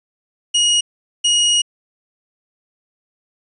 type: tone bursts at uneven times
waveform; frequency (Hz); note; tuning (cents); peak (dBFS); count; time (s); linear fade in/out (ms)
sawtooth; 2886; F#7; -44; -9; 2; 0.54-0.81 / 1.24-1.62; 10
effects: resampled to 22050 Hz